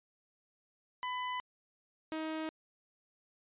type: tone pair in turn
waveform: sawtooth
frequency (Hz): 1000 / 315.7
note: B5 / D#4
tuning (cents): +21 / +25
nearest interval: octave + minor sixth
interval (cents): 1996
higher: first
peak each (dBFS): -31 / -32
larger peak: first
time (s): 1.03-1.4 / 2.12-2.49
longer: neither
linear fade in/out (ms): 0
effects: resampled to 8000 Hz